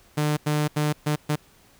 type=tone bursts at uneven times; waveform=sawtooth; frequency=150 Hz; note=D3; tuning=37 cents sharp; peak=-17 dBFS; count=5; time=0.17-0.37 / 0.46-0.68 / 0.76-0.93 / 1.06-1.16 / 1.29-1.36 s; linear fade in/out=10 ms; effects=pink hiss -56 dBFS RMS until 1.79 s